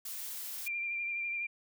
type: noise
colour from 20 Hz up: blue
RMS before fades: -41 dBFS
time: 0.05-0.68 s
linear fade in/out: 5 ms
type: tone with vibrato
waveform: sine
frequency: 2379 Hz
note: D7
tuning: 22 cents sharp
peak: -33 dBFS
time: 0.66-1.47 s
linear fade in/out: 10 ms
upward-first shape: sine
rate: 12 Hz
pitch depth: 23 cents each way
effects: none